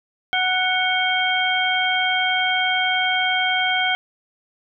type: harmonic tone with a mistuned harmonic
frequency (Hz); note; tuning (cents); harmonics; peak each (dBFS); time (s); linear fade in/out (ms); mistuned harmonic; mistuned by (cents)
740; F#5; 0; 1 / 2 / 3 / 4; -23 / -23 / -23 / -23; 0.33-3.95; 0; 4; +130
effects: none